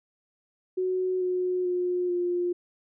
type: tone with pitch steps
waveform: sine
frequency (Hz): 370 / 364.3 / 358.6 / 353.1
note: F#4 / F#4 / F4 / F4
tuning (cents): 0 / -27 / +46 / +19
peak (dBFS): -24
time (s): 0.77-2.53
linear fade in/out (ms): 10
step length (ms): 440
effects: none